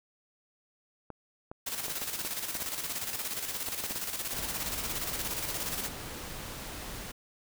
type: clicks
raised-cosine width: 1 ms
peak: -27 dBFS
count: 11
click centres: 1.103 / 1.515 / 1.882 / 2.019 / 2.249 / 2.553 / 2.622 / 3.686 / 3.839 / 3.909 / 3.96 s
type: noise with tremolo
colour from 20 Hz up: white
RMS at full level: -34 dBFS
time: 1.66-5.89 s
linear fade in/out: 10 ms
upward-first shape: square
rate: 17 Hz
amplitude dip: 50%
type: noise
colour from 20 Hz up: pink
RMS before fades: -41 dBFS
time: 4.32-7.12 s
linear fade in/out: 10 ms
effects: none